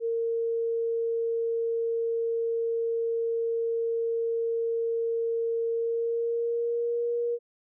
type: tone with pitch glide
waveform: sine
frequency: 460 to 474 Hz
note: A#4 to A#4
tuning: -23 to +29 cents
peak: -25 dBFS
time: 0-7.39 s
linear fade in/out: 50 ms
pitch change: +52 cents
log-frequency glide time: 5.7-7.13 s
effects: none